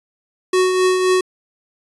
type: tone with tremolo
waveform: square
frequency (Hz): 370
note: F#4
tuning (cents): 0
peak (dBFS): -12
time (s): 0.53-1.21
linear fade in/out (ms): 5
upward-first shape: triangle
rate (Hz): 3.8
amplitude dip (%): 45
effects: resampled to 24000 Hz